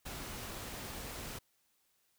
pink noise, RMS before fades -44 dBFS, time 0.05-1.39 s, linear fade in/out 10 ms, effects white hiss -75 dBFS RMS until 2.18 s

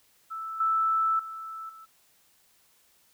sine tone with level steps, 1318 Hz, E6, 1 cent flat, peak -33 / -22 / -36 / -45 dBFS, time 0.3-1.86 s, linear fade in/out 20 ms, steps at 0.6 / 1.19 / 1.69 s, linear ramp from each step 5 ms, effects white hiss -64 dBFS RMS until 3.13 s

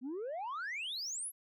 sine exponential sweep, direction up, 238.2 to 11840 Hz, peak -35 dBFS, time 0.01-1.32 s, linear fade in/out 50 ms, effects tanh soft clip ceiling -36 dBFS

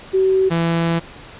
sine / sawtooth tone pair in turn, 380 / 167.23 Hz, F#4 / E3, +46 / +25 cents, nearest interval octave + major second, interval 1421 cents, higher first, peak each -12 dBFS, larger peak neither, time 0.13-0.5 / 0.5-1 s, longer second, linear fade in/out 20 ms, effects pink hiss -39 dBFS RMS until 1.39 s + resampled to 8000 Hz

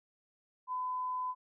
sine tone, 1009 Hz, B5, 37 cents sharp, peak -33 dBFS, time 0.67-1.35 s, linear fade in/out 50 ms, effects none

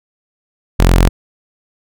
sawtooth tone, 43.96 Hz, F1, 12 cents sharp, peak -3 dBFS, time 0.79-1.09 s, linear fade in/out 10 ms, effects none

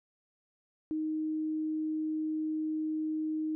sine tone, 311.7 Hz, D#4, 3 cents sharp, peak -30 dBFS, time 0.91-3.55 s, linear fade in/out 0 ms, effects none

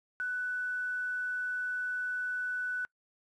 sine tone with quantisation, 1490 Hz, F#6, 12 cents sharp, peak -31 dBFS, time 0.2-2.85 s, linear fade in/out 0 ms, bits 10, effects noise-tail reverb RT60 0.1 s tail -26 dB re dry + resampled to 24000 Hz

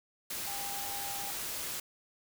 sine tone in noise, 801 Hz, G5, 37 cents sharp, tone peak -42 dBFS, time 0.47-1.31 s, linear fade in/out 5 ms, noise white, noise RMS -38 dBFS, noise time 0.3-1.8 s, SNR -7 dB, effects none

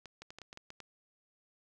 clicks, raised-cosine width 0.2 ms, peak -30 dBFS, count 9, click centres 0.057 / 0.22 / 0.305 / 0.386 / 0.417 / 0.529 / 0.574 / 0.704 / 0.803 s, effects none

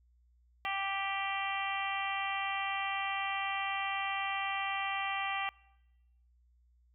harmonic tone, 392 Hz, G4, in tune, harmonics 2 / 3 / 4 / 5 / 6 / 7 / 8, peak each -37 / -39 / -49 / -39 / -41 / -41 / -44 dBFS, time 0.65-5.49 s, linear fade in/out 0 ms, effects noise-tail reverb RT60 1.0 s tail -24 dB re dry + added 60 Hz sine -64 dBFS peak until 6.94 s

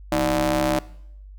sawtooth ring-modulated tone, 139 Hz, C#3, 5 cents sharp, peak -12 dBFS, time 0.12-0.79 s, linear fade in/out 2 ms, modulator 454 Hz, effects noise-tail reverb RT60 0.7 s tail -20 dB re dry + added 49 Hz sine -39 dBFS peak until 1.38 s

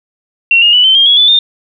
sine tone with pitch steps, 2733 / 2846 / 2963 / 3085 / 3213 / 3345 / 3483 / 3627 Hz, F7 / F7 / F#7 / G7 / G7 / G#7 / A7 / A#7, -38 / +32 / +2 / -28 / +42 / +12 / -18 / -48 cents, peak -4 dBFS, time 0.51-1.39 s, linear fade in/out 2 ms, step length 110 ms, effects none

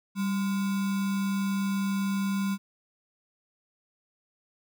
sine tone with sample-and-hold, 196 Hz, G3, in tune, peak -25 dBFS, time 0.15-2.58 s, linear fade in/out 50 ms, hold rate 1225 Hz, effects none

